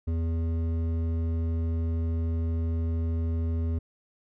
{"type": "tone with hard clipping", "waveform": "sine", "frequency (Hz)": 82.41, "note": "E2", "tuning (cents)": 0, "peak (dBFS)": -27, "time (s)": [0.07, 3.79], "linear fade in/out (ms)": 10, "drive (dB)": 10, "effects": []}